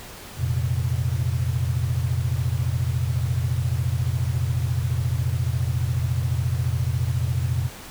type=chord; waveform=sine; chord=F suspended fourth; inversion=none; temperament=equal; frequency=87.31 / 116.54 / 130.81 Hz; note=F2 / Bb2 / C3; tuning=0 / 0 / 0 cents; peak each=-25 dBFS; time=0.37-7.7 s; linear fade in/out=50 ms; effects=pink hiss -40 dBFS RMS until 7.9 s